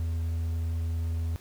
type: tone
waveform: triangle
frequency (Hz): 82.5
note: E2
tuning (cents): +2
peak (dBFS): -25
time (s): 0-1.36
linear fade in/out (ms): 0
effects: pink hiss -54 dBFS RMS until 1.4 s